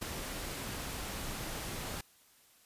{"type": "noise with ADSR envelope", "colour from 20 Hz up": "pink", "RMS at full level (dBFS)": -36, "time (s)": [0.01, 2.01], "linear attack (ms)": 16, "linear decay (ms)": 6, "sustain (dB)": -4, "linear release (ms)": 4, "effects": ["white hiss -64 dBFS RMS until 2.65 s", "resampled to 32000 Hz"]}